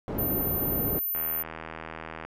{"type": "low-pass noise", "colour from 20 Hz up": "white", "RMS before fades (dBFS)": -31, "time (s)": [0.08, 0.99], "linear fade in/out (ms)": 0, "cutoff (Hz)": 390, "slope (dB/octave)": 12}
{"type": "tone", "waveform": "sine", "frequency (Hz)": 13480, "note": "G#9", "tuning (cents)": 25, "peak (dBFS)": -27, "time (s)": [0.18, 1.43], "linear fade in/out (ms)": 10}
{"type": "click train", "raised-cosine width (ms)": 0.5, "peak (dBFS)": -22, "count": 89, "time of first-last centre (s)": [1.15, 2.25], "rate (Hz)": 80}
{"effects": []}